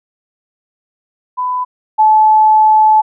sine tone pair in turn, 1000 / 864.6 Hz, B5 / A5, +21 / -31 cents, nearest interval minor third, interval 252 cents, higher first, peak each -14 / -5 dBFS, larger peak second, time 1.37-1.65 / 1.98-3.02 s, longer second, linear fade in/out 20 ms, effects none

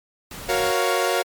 pink noise, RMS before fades -36 dBFS, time 0.31-0.71 s, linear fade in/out 2 ms
sawtooth chord, Gb major seventh, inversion none, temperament equal with one note detuned, 370 / 468.3 / 554.4 / 698.5 Hz, Gb4 / Bb4 / Db5 / F5, 0 / +8 / 0 / 0 cents, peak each -21 dBFS, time 0.48-1.23 s, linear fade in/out 20 ms
effects MP3 96 kbps

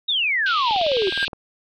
sine exponential sweep, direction down, 3818 to 357.7 Hz, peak -18 dBFS, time 0.08-1.1 s, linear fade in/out 10 ms
pink band-pass noise, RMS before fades -27 dBFS, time 0.46-1.28 s, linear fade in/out 2 ms, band 2700 to 4100 Hz, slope 48 dB/octave
click train, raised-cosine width 1 ms, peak -20 dBFS, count 13, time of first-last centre 0.71-1.332 s, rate 19.3 Hz
triangle tone with exponential growth, 1602 Hz, G6, 37 cents sharp, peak -16 dBFS, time 0.8-1.25 s, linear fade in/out 5 ms, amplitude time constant 96 ms
effects none

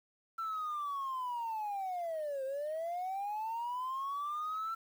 sine linear two-way sweep, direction down then up, 1347 to 523.3 to 1347 Hz, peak -33 dBFS, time 0.38-4.75 s, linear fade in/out 10 ms, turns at 2.44 s, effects tanh soft clip ceiling -33 dBFS + 10-bit

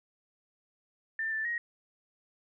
sine tone with pitch steps, 1787 / 1765 / 1883 Hz, A6 / A6 / A#6, +26 / +5 / +17 cents, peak -30 dBFS, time 1.19-1.58 s, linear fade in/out 2 ms, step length 130 ms, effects none

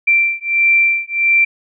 sine beating tone pair, 2352 / 2353.5 Hz, D7 / D7, +2 / +3 cents, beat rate 1.5 Hz, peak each -14 dBFS, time 0.07-1.45 s, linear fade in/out 10 ms, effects none

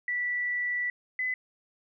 sine tone pair in turn, 1962 / 2014 Hz, B6 / B6, -12 / +33 cents, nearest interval unison, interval 45 cents, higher second, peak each -27 dBFS, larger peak neither, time 0.08-0.9 / 1.19-1.34 s, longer first, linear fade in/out 2 ms, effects none

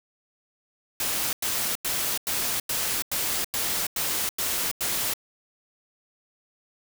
white noise bursts, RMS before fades -27 dBFS, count 10, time 1-5.137 s, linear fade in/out 2 ms, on 330 ms, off 93 ms, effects none

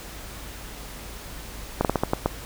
slowing click train, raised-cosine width 1 ms, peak -6 dBFS, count 7, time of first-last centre 1.81-2.26 s, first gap 38 ms, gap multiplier 1.27, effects added 50 Hz sine -41 dBFS peak until 2.45 s + pink hiss -40 dBFS RMS until 2.45 s

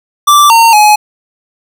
square tone with pitch steps, 1171 / 916 / 843 Hz, D6 / A#5 / G#5, -5 / -31 / +26 cents, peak -3 dBFS, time 0.27-0.96 s, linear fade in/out 10 ms, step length 230 ms, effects none

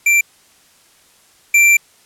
square tone pair in turn, 2354 / 2354 Hz, D7 / D7, +3 / +3 cents, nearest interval unison, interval 0 cents, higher neither, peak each -10 / -8 dBFS, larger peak second, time 0.06-0.21 / 1.54-1.77 s, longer second, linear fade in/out 5 ms, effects white hiss -51 dBFS RMS until 2.05 s + low-pass 11000 Hz 12 dB/octave

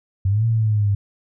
sine linear two-way sweep, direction up then down, 93.2 to 115.2 to 99.5 Hz, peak -15 dBFS, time 0.25-0.95 s, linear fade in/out 5 ms, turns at 0.46 s, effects none

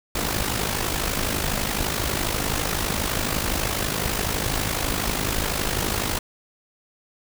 pink noise with amplitude modulation, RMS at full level -22 dBFS, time 0.15-6.19 s, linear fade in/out 5 ms, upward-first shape sine, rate 52 Hz, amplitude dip 65%, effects none

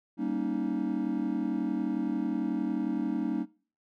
triangle chord, Eb dominant seventh, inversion first, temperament just, 194.45 / 233.3 / 280 / 311.1 Hz, G3 / Bb3 / Db4 / Eb4, -14 / +2 / +18 / 0 cents, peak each -34 / -31 / -31 / -31 dBFS, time 0.17-3.46 s, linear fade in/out 50 ms, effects noise-tail reverb RT60 0.4 s tail -21 dB re dry

